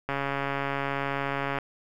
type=click train; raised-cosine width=0.5 ms; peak=-14 dBFS; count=209; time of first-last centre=0.09-1.586 s; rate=139 Hz; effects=9-bit